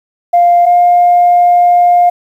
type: tone pair in turn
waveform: sine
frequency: 698.5 / 706.2 Hz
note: F5 / F5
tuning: 0 / +19 cents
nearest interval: unison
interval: 19 cents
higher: second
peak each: -3 dBFS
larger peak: neither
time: 0.33-0.66 / 0.66-2.1 s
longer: second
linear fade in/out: 10 ms
effects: tanh soft clip ceiling 0 dBFS + 7-bit